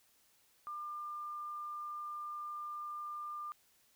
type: tone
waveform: sine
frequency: 1198 Hz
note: D6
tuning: 34 cents sharp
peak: -40 dBFS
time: 0.67-3.52 s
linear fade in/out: 0 ms
effects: white hiss -70 dBFS RMS until 3.95 s